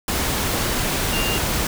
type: tone in noise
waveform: sine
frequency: 2794 Hz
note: F7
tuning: in tune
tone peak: -25 dBFS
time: 1.13-1.38 s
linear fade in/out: 2 ms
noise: pink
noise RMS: -22 dBFS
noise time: 0.08-1.67 s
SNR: -6 dB
effects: none